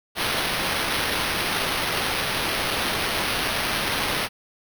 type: noise with sample-and-hold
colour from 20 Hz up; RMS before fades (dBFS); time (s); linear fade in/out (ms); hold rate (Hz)
blue; -25; 0.15-4.29; 50; 7350
effects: none